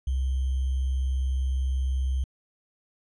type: tone with sample-and-hold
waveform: sine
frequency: 65.3 Hz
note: C2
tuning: 3 cents flat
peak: -23 dBFS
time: 0.07-2.24 s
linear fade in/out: 5 ms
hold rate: 3150 Hz
effects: resampled to 24000 Hz